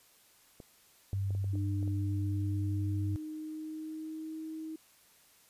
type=clicks; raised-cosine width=2 ms; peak=-34 dBFS; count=8; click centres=0.602 / 1.132 / 1.306 / 1.35 / 1.443 / 1.555 / 1.828 / 1.877 s
type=tone; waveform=sine; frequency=98 Hz; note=G2; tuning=in tune; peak=-30 dBFS; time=1.13-3.16 s; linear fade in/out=0 ms
type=tone with pitch glide; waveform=sine; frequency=300 to 316.7 Hz; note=D4 to D#4; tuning=+37 to +31 cents; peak=-38 dBFS; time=1.53-4.76 s; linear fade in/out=5 ms; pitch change=+94 cents; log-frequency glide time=1.79-4.39 s
effects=white hiss -63 dBFS RMS until 5.49 s + resampled to 32000 Hz